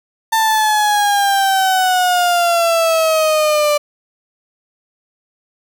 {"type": "exponential sweep", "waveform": "35% pulse", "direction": "down", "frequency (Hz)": [896, 587.3], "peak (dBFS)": -10, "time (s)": [0.32, 3.78], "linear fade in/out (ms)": 10, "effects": []}